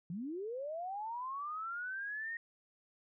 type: linear sweep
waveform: sine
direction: up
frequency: 157.3 to 1872 Hz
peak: -38 dBFS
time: 0.1-2.37 s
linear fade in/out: 2 ms
effects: none